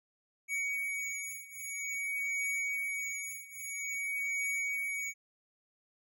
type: beating tone pair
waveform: square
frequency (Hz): 2248 / 2248.5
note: C#7 / C#7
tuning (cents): +24 / +24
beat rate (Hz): 0.5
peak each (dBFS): -37 / -39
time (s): 0.48-5.14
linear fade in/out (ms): 50
effects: none

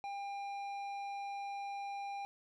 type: tone with low-pass filter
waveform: square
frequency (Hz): 800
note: G5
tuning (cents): +35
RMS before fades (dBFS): -42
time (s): 0.04-2.25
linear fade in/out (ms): 0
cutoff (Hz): 3400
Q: 0.56
effects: 13-bit

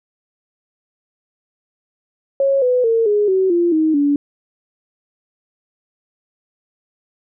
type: tone with pitch steps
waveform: sine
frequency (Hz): 548 / 499.6 / 455.5 / 415.3 / 378.6 / 345.2 / 314.7 / 287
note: C#5 / B4 / A#4 / G#4 / F#4 / F4 / D#4 / D4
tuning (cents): -20 / +20 / -40 / 0 / +40 / -20 / +20 / -40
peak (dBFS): -12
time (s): 2.4-4.16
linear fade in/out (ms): 2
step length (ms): 220
effects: none

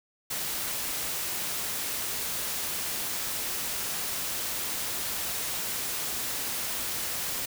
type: noise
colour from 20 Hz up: white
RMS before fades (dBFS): -32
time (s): 0.3-7.46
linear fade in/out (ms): 10
effects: none

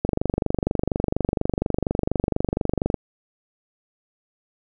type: click train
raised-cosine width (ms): 2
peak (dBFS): -7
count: 71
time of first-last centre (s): 0.05-2.943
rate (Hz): 24.2
effects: none

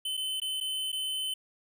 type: tone with dropouts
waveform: square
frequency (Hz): 3049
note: G7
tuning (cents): -49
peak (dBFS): -31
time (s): 0.05-1.34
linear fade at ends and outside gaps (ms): 5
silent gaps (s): 0.17-0.174 / 0.401-0.417 / 0.603-0.609 / 0.919-0.927
effects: none

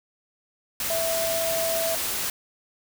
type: tone in noise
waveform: sine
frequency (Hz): 659.3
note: E5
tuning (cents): 0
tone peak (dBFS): -25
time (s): 0.9-1.95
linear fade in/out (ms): 2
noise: white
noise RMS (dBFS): -28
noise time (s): 0.8-2.3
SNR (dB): 0
effects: none

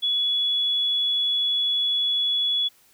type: tone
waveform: sine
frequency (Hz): 3392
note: G#7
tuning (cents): +36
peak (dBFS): -20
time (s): 0.02-2.69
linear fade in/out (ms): 20
effects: white hiss -58 dBFS RMS until 2.93 s

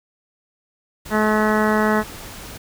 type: noise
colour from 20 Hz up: pink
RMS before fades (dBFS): -36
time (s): 1.05-2.58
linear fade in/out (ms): 10
type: harmonic tone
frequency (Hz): 214.4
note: A3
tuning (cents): -45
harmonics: 1 / 2 / 3 / 4 / 5 / 6 / 7 / 8 / 9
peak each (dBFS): -19 / -22 / -24 / -25 / -26 / -27 / -27 / -28 / -29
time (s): 1.1-2.04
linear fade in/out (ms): 50
effects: none

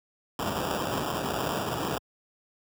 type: noise with sample-and-hold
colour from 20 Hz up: white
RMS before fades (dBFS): -30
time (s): 0.39-1.98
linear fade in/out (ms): 2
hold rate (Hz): 2100
effects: high-pass 80 Hz 12 dB/octave

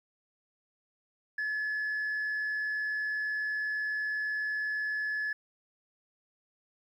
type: tone with frequency modulation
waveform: sine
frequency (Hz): 1714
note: A6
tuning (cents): -46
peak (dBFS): -28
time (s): 1.38-5.33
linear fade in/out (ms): 5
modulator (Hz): 108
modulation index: 0.23
effects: tanh soft clip ceiling -28 dBFS + 11-bit

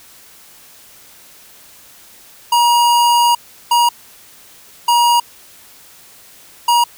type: tone bursts at uneven times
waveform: square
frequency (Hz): 952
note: A#5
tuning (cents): +36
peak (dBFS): -10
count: 4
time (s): 2.52-3.35 / 3.71-3.89 / 4.88-5.2 / 6.68-6.84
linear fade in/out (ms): 5
effects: white hiss -43 dBFS RMS until 6.97 s

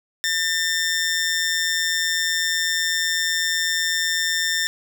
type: tone with amplitude modulation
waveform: 15% pulse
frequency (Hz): 1800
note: A6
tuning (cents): +39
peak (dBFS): -11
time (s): 0.24-4.67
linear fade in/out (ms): 0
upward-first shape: sine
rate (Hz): 168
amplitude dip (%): 55
effects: none

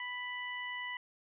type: harmonic tone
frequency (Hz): 989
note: B5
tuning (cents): +2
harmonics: 1 / 2 / 3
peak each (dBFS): -44 / -39 / -46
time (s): 0-0.97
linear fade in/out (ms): 2
effects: none

